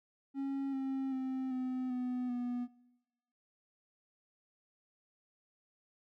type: tone with pitch steps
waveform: triangle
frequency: 273.7 / 267.6 / 261.6 / 255.8 / 250.1 / 244.5 Hz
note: C#4 / C4 / C4 / C4 / B3 / B3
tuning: -22 / +39 / 0 / -39 / +22 / -17 cents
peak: -32 dBFS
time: 0.34-2.68 s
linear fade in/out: 50 ms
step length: 390 ms
effects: noise-tail reverb RT60 1.0 s tail -20 dB re dry